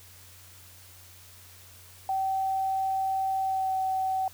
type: tone with pitch glide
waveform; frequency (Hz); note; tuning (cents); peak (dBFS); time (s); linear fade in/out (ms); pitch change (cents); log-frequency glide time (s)
sine; 769 to 760.2; G5 to F#5; -33 to +47; -25; 2.09-4.28; 2; -20; 3.4-3.74
effects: added 91 Hz sine -54 dBFS peak until 4.33 s + white hiss -52 dBFS RMS until 4.33 s